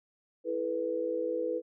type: chord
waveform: sine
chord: E suspended fourth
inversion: none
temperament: equal with one note detuned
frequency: 329.6 / 434.2 / 493.9 Hz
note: E4 / A4 / B4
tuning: 0 / -23 / 0 cents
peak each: -36 / -36 / -31 dBFS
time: 0.44-1.62 s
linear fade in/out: 50 ms
effects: none